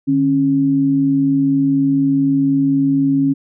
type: tone pair together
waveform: sine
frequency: 150.51 / 274.6 Hz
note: D3 / C#4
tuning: +43 / -16 cents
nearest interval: minor seventh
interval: 1041 cents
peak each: -21 / -12 dBFS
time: 0.07-3.34 s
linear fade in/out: 20 ms
effects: none